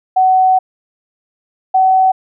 sine tone pair in turn, 750 / 755.7 Hz, F#5 / F#5, +23 / +36 cents, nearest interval unison, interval 13 cents, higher second, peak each -7 dBFS, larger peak neither, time 0.16-0.59 / 1.74-2.12 s, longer first, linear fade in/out 10 ms, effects none

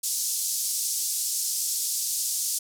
pink band-pass noise, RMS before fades -28 dBFS, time 0.03-2.59 s, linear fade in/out 10 ms, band 5400 to 13000 Hz, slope 24 dB/octave, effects none

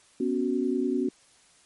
sine chord, B suspended second, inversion none, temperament equal, 246.9 / 277.2 / 370 Hz, B3 / C#4 / F#4, 0 / 0 / 0 cents, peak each -28 dBFS, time 0.2-1.09 s, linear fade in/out 5 ms, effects white hiss -59 dBFS RMS until 1.65 s + MP3 48 kbps

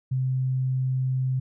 sine tone, 130 Hz, C3, 11 cents flat, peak -22 dBFS, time 0.11-1.4 s, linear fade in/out 10 ms, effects none

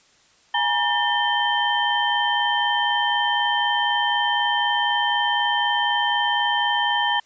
sine tone cluster, 830 / 954 / 1797 / 3112 Hz, G#5 / A#5 / A6 / G7, -1 / +40 / +36 / -13 cents, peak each -24 dBFS, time 0.54-7.2 s, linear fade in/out 5 ms, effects white hiss -57 dBFS RMS until 7.25 s + resampled to 16000 Hz

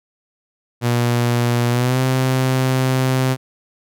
sawtooth tone with pitch glide, 120 to 130.11 Hz, B2 to C3, -49 to -9 cents, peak -11 dBFS, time 0.81-3.37 s, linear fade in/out 50 ms, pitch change +140 cents, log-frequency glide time 1.7-2 s, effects none

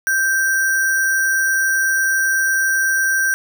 sine tone with sample-and-hold, 1568 Hz, G6, in tune, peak -14 dBFS, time 0.07-3.34 s, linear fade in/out 0 ms, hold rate 7350 Hz, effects none

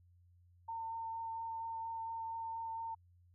sine tone with vibrato, 907 Hz, A#5, 48 cents flat, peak -39 dBFS, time 0.68-2.95 s, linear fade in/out 10 ms, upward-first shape sine, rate 4.3 Hz, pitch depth 10 cents each way, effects added 88 Hz sine -63 dBFS peak until 3.34 s

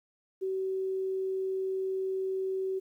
sine tone, 380.4 Hz, F#4, 48 cents sharp, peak -29 dBFS, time 0.41-2.8 s, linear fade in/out 20 ms, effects 11-bit

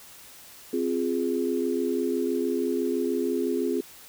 sine chord, F minor, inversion second, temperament equal, 261.6 / 349.2 / 415.3 Hz, C4 / F4 / Ab4, 0 / 0 / 0 cents, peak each -28 dBFS, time 0.73-3.81 s, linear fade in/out 5 ms, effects white hiss -48 dBFS RMS until 4.08 s

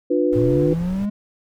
sine chord, B diminished, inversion first, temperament just, 296.3 / 355.6 / 493.9 Hz, D4 / F4 / B4, +15 / +31 / 0 cents, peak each -20 dBFS, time 0.1-0.74 s, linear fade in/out 10 ms
brown noise, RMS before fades -33 dBFS, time 0.32-1.06 s, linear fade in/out 10 ms
triangle linear sweep, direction up, 110.5 to 210 Hz, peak -18 dBFS, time 0.35-1.1 s, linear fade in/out 10 ms
effects none

